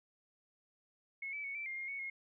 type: tone with pitch steps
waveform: sine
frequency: 2184 / 2305 / 2218 / 2332 / 2117 / 2129 / 2219 / 2154 Hz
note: C#7 / D7 / C#7 / D7 / C7 / C7 / C#7 / C7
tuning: -26 / -33 / 0 / -13 / +20 / +30 / +1 / +50 cents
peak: -39 dBFS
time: 1.22-2.1 s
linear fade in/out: 5 ms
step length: 110 ms
effects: none